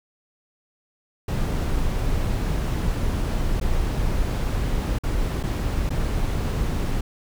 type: noise with dropouts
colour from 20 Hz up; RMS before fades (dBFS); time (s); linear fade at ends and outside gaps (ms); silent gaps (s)
brown; -23; 1.28-7.01; 5; 3.6-3.612 / 4.987-5.035 / 5.43-5.435 / 5.894-5.904
effects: none